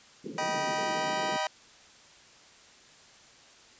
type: band-pass noise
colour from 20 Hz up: white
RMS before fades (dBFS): -40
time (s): 0.24-1.37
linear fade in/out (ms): 5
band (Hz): 140 to 490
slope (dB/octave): 96
type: chord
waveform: sawtooth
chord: Eb augmented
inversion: none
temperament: just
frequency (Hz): 622.3 / 777.8 / 972.3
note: Eb5 / G5 / B5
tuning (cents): 0 / -14 / -27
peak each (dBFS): -29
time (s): 0.38-1.47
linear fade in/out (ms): 2
effects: white hiss -55 dBFS RMS until 3.79 s + resampled to 16000 Hz